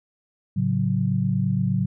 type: chord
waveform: sine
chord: F# minor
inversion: first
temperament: equal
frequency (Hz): 110 / 138.59 / 185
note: A2 / C#3 / F#3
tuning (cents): 0 / 0 / 0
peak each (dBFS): -25 / -24 / -23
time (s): 0.56-1.86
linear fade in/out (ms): 10
effects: none